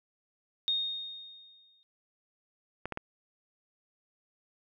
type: tone with exponential decay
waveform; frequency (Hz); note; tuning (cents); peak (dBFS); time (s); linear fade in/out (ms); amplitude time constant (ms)
sine; 3700; A#7; -14; -25; 0.68-1.83; 0; 250
type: clicks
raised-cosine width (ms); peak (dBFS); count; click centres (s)
0.5; -20; 3; 2.856 / 2.923 / 2.974
effects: none